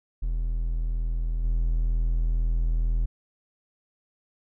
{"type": "tone with level steps", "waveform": "triangle", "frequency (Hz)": 41.05, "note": "E1", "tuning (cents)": -6, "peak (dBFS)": [-22, -19], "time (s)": [0.22, 3.06], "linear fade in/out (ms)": 10, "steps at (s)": 1.43, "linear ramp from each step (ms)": 20, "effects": []}